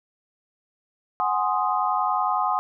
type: chord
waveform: sine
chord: Ab dominant seventh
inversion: third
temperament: equal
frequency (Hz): 740 / 830.6 / 1046.5 / 1244.5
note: Gb5 / Ab5 / C6 / Eb6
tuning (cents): 0 / 0 / 0 / 0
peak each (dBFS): -26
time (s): 1.2-2.59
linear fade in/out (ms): 0
effects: none